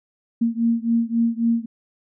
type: beating tone pair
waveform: sine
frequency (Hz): 229.9 / 233.6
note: A#3 / A#3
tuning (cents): -24 / +4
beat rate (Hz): 3.7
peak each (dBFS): -20 / -21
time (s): 0.41-1.66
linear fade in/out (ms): 10
effects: none